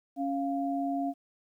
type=tone pair together; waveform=sine; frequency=277.2 / 697.1 Hz; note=C#4 / F5; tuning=0 / -3 cents; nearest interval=octave + major third; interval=1597 cents; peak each=-30 / -32 dBFS; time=0.16-1.14 s; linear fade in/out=50 ms; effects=11-bit